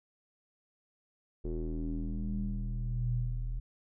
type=tone with low-pass filter sweep; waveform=square; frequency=40.21 Hz; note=E1; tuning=42 cents flat; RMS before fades=-34 dBFS; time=1.44-3.6 s; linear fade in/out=10 ms; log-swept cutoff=390 to 86 Hz; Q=5.6; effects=none